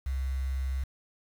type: tone with quantisation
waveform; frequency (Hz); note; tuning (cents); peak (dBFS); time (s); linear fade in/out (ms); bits
sine; 66.2; C2; +21; -28; 0.06-0.84; 5; 8
effects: none